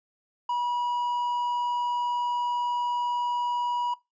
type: tone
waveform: triangle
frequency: 969 Hz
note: B5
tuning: 33 cents flat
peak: -23 dBFS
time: 0.49-3.94 s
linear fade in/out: 5 ms
effects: noise-tail reverb RT60 0.2 s tail -20 dB re dry + resampled to 16000 Hz